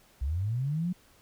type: linear sweep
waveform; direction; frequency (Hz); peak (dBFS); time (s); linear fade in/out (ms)
sine; up; 60.5 to 185; -27; 0.21-0.93; 10
effects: pink hiss -61 dBFS RMS until 1.21 s